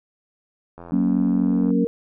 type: click train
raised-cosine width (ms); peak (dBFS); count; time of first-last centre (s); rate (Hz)
1; -25; 80; 0.78-1.705; 85.4
type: chord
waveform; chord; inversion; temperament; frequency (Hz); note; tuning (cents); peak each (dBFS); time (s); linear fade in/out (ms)
sine; F# major; none; equal; 185 / 233.1 / 277.2; F#3 / A#3 / C#4; 0 / 0 / 0; -21; 0.92-1.85; 5
type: tone with exponential growth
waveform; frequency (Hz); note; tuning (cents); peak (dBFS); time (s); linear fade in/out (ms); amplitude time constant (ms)
sine; 466.2; A#4; 0; -21; 1.04-1.87; 0; 180
effects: none